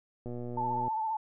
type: click train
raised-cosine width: 2 ms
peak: -27 dBFS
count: 76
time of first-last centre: 0.26-0.88 s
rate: 121 Hz
type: tone with vibrato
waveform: sine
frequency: 880 Hz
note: A5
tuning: in tune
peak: -29 dBFS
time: 0.57-1.17 s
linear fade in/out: 5 ms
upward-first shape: triangle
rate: 15 Hz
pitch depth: 52 cents each way
effects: none